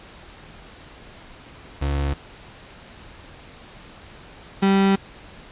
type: tone pair in turn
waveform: 35% pulse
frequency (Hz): 70.6 / 195.13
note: C#2 / G3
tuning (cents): +32 / -8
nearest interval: octave + tritone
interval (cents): 1760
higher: second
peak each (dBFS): -19 / -13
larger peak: second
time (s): 1.81-2.14 / 4.62-4.96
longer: second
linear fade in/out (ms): 10
effects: pink hiss -44 dBFS RMS until 5.51 s + resampled to 8000 Hz